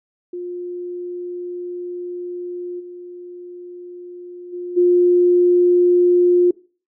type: tone with level steps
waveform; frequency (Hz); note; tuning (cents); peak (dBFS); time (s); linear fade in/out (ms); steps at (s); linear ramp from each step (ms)
sine; 354.6; F4; +26; -25 / -32 / -25 / -10; 0.33-6.51; 5; 2.79 / 4.52 / 4.76; 20
effects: noise-tail reverb RT60 0.4 s tail -22 dB re dry